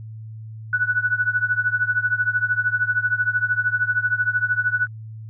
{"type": "tone with tremolo", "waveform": "sine", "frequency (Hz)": 1480, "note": "F#6", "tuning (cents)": 0, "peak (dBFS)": -14, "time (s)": [0.73, 4.87], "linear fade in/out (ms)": 2, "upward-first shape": "triangle", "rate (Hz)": 13, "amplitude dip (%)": 95, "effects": ["added 110 Hz sine -33 dBFS peak until 5.29 s"]}